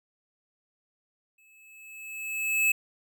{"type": "tone with exponential growth", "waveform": "square", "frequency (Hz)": 2600, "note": "E7", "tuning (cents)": -24, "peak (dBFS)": -20, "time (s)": [1.38, 2.72], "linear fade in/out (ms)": 5, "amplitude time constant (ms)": 290, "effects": []}